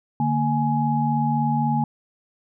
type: tone cluster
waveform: sine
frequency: 147.4 / 231.2 / 837 Hz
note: D3 / A#3 / G#5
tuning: +7 / -14 / +13 cents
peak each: -23 dBFS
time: 0.2-1.84 s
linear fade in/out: 2 ms
effects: none